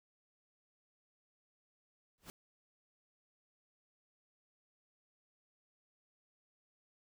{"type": "noise with exponential growth", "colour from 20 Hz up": "pink", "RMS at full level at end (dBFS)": -45, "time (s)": [2.18, 2.3], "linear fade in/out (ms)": 0, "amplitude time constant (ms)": 24, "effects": []}